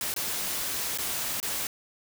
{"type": "noise with dropouts", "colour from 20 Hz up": "white", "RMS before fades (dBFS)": -31, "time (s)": [0.01, 1.67], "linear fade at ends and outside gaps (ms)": 1, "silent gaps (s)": [[0.14, 0.163], [0.975, 0.985], [1.401, 1.428]], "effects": []}